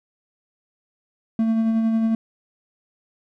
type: tone with tremolo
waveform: triangle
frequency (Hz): 224.3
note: A3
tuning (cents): +34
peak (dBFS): -14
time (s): 1.39-2.15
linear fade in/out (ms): 2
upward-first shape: sine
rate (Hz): 11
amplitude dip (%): 30
effects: none